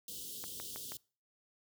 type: band-stop noise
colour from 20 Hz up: white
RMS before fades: -45 dBFS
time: 0.08-0.97 s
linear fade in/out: 2 ms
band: 520 to 2900 Hz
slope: 96 dB/octave
type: click train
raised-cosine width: 0.5 ms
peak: -30 dBFS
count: 4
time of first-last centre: 0.44-0.92 s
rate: 6.25 Hz
effects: noise-tail reverb RT60 0.4 s tail -24 dB re dry + high-pass 60 Hz 12 dB/octave

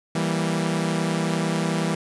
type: chord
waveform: sawtooth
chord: E diminished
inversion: none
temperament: equal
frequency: 164.81 / 196 / 233.1 Hz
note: E3 / G3 / Bb3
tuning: 0 / 0 / 0 cents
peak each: -20 / -23 / -26 dBFS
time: 0.15-1.95 s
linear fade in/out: 5 ms
effects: resampled to 24000 Hz + 8-bit

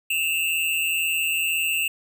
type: tone pair together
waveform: square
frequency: 2623 / 2785 Hz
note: E7 / F7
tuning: -9 / -5 cents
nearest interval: minor second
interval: 104 cents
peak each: -25 dBFS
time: 0.1-1.88 s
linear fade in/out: 5 ms
effects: none

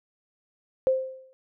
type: tone with exponential decay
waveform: sine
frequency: 523.3 Hz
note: C5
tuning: in tune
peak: -16 dBFS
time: 0.87-1.33 s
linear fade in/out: 0 ms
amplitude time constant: 100 ms
effects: none

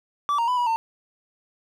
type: tone with pitch steps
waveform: triangle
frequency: 1157 / 931 / 996 / 970 / 902 Hz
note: D6 / A#5 / B5 / B5 / A5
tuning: -26 / -2 / +14 / -31 / +43 cents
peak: -18 dBFS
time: 0.29-0.76 s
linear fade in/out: 0 ms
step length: 94 ms
effects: none

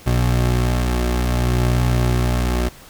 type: tone pair together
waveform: 25% pulse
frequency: 61 / 121.37 Hz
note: B1 / B2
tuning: -21 / -30 cents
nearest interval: octave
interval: 1191 cents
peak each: -13 / -19 dBFS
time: 0.06-2.69 s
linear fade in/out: 10 ms
effects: pink hiss -43 dBFS RMS until 2.89 s

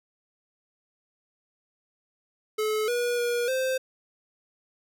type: tone with pitch steps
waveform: square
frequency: 430.6 / 483 / 479.1 / 521 Hz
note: A4 / B4 / A#4 / C5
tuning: -37 / -39 / +47 / -7 cents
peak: -25 dBFS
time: 2.58-3.78 s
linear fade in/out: 10 ms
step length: 300 ms
effects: none

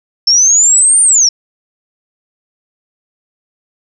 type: linear two-way sweep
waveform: sine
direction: up then down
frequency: 5310 to 9100 to 5310 Hz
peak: -5 dBFS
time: 0.27-1.29 s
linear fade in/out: 5 ms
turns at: 1.02 s
effects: none

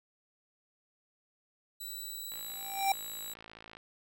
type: tone with pitch glide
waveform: 5% pulse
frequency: 3951 to 3906 Hz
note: B7 to B7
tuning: 0 to -20 cents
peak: -33 dBFS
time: 1.8-3.34 s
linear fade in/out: 10 ms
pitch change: -20 cents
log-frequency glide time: 2.07-2.91 s
type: click train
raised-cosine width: 0.3 ms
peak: -33 dBFS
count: 81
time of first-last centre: 2.32-3.769 s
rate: 55.2 Hz
type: tone with exponential growth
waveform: square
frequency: 784 Hz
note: G5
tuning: in tune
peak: -24 dBFS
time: 2.46-2.92 s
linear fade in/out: 2 ms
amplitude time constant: 98 ms
effects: none

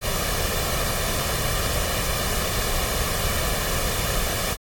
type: noise with comb filter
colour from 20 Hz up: pink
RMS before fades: -24 dBFS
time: 0.01-4.57 s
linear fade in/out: 50 ms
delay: 1.7 ms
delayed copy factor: +0.6
effects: AAC 64 kbps

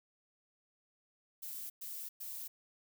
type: noise bursts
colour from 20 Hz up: violet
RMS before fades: -44 dBFS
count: 3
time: 1.42-2.48 s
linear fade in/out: 10 ms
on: 280 ms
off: 110 ms
effects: none

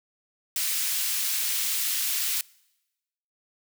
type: high-pass noise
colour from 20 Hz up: white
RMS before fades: -27 dBFS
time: 0.56-2.41 s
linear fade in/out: 2 ms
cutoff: 2100 Hz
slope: 12 dB/octave
effects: noise-tail reverb RT60 1.0 s tail -25 dB re dry

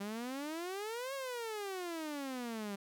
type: exponential two-way sweep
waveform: sawtooth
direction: up then down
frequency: 196 to 555 to 196 Hz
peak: -35 dBFS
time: 0-2.76 s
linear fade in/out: 10 ms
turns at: 1.14 s
effects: none

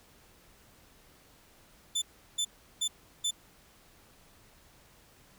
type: tone bursts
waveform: 25% pulse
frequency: 3520 Hz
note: A7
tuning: in tune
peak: -24 dBFS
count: 4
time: 1.95-3.31 s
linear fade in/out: 10 ms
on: 70 ms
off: 360 ms
effects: pink hiss -60 dBFS RMS until 5.38 s

